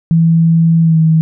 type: tone with pitch glide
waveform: sine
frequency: 164.81 to 160.12 Hz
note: E3 to D#3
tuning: 0 to +50 cents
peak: -6 dBFS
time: 0.11-1.21 s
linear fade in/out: 0 ms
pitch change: -50 cents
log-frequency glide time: 0.82-0.98 s
effects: none